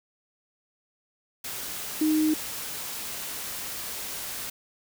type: tone in noise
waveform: sine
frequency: 310 Hz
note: D#4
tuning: 6 cents flat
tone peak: -20 dBFS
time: 2.01-2.34 s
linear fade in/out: 5 ms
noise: white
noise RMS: -35 dBFS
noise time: 1.44-4.5 s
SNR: +12 dB
effects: none